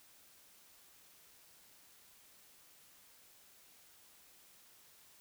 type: silence
effects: white hiss -63 dBFS RMS until 5.2 s